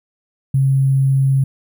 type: tone with sample-and-hold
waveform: sine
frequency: 135.1 Hz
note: C#3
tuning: 44 cents flat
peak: -11 dBFS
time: 0.54-1.44 s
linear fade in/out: 5 ms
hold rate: 11025 Hz
effects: none